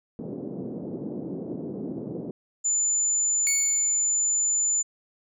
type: band-pass noise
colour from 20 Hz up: pink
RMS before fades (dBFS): -34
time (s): 0.19-2.31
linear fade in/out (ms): 2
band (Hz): 170 to 450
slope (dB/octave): 24
type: tone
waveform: sine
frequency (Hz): 7040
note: A8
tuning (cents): 0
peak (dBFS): -21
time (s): 2.64-4.83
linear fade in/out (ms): 20
type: tone with exponential decay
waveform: sawtooth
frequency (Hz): 2217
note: C#7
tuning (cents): 0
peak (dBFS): -22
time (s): 3.47-4.16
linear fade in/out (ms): 0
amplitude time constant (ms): 150
effects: none